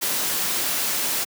white noise, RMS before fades -24 dBFS, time 0.01-1.25 s, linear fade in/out 20 ms, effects high-pass 150 Hz 12 dB/octave

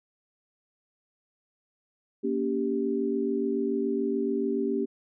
sine chord, G diminished, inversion first, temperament just, 235.2 / 282.2 / 392 Hz, Bb3 / Db4 / G4, +16 / +31 / 0 cents, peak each -30 / -30 / -28 dBFS, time 2.23-4.86 s, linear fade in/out 20 ms, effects none

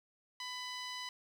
15% pulse tone with low-pass filter, 998 Hz, B5, 18 cents sharp, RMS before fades -43 dBFS, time 0.4-1.09 s, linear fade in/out 2 ms, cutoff 5900 Hz, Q 3.6, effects 10-bit

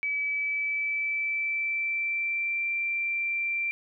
sine tone with pitch glide, 2292 to 2356 Hz, D7 to D7, -43 to +5 cents, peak -26 dBFS, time 0.03-3.71 s, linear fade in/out 0 ms, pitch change +48 cents, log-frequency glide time 0.18-2.69 s, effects none

